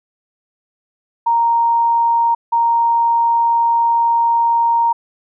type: tone bursts at uneven times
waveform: sine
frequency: 931 Hz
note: A#5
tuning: 2 cents flat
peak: -11 dBFS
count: 2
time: 1.26-2.35 / 2.52-4.93 s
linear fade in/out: 10 ms
effects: none